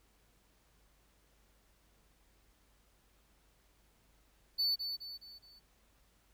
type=tone with echo; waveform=triangle; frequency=4495 Hz; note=C#8; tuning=23 cents sharp; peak=-28 dBFS; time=4.58-4.76 s; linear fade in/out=20 ms; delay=210 ms; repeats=4; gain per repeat=-7 dB; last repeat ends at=5.6 s; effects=added 50 Hz sine -70 dBFS peak until 6.33 s + pink hiss -71 dBFS RMS until 6.33 s